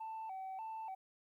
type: tone with vibrato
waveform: sine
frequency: 822 Hz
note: G#5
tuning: 18 cents flat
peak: -40 dBFS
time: 0-0.95 s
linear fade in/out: 10 ms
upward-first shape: square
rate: 1.7 Hz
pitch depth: 130 cents each way
effects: tanh soft clip ceiling -40 dBFS + 13-bit